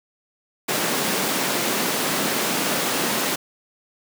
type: high-pass noise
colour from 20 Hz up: pink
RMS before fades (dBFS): -23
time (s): 0.68-3.36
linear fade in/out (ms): 10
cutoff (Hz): 180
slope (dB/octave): 24
effects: none